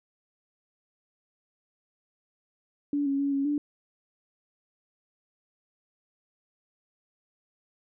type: tone with pitch steps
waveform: sine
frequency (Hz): 287.8 / 276.6 / 281 / 276.5 / 292.3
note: D4 / C#4 / C#4 / C#4 / D4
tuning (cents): -35 / -4 / +24 / -4 / -8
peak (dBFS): -24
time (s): 2.93-3.58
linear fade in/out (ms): 2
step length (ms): 130
effects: none